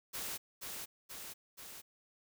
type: noise with echo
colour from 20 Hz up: white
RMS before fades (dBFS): -41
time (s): 0.13-0.38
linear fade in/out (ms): 20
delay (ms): 480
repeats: 3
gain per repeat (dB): -3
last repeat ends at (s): 1.82
effects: none